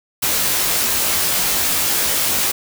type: noise with comb filter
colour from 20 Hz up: white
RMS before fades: -18 dBFS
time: 0.22-2.52 s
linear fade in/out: 10 ms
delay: 19 ms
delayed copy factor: -0.8
effects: none